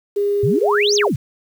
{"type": "tone with pitch glide", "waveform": "sine", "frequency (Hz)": [406.4, 412.1], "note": ["G#4", "G#4"], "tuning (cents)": [-38, -13], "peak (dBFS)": -15, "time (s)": [0.16, 1.09], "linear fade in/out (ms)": 10, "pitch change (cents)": 25, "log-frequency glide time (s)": [0.47, 0.62]}
{"type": "exponential two-way sweep", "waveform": "sine", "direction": "up then down", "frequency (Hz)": [103.4, 6730, 103.4], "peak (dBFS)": -16, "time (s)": [0.43, 1.16], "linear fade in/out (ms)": 5, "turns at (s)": 0.95}
{"effects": ["7-bit"]}